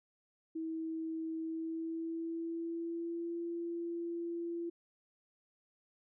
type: tone with pitch glide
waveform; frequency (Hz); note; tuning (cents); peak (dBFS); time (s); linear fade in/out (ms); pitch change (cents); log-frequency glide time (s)
sine; 322.8 to 340; E4 to F4; -36 to -46; -36; 0.55-4.7; 10; +90; 1.39-3.38
effects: none